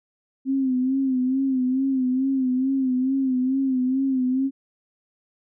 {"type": "tone with vibrato", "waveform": "sine", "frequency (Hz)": 261.6, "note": "C4", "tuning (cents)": 0, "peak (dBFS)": -19, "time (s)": [0.45, 4.51], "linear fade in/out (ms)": 50, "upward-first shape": "sine", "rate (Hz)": 2.3, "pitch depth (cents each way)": 63, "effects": []}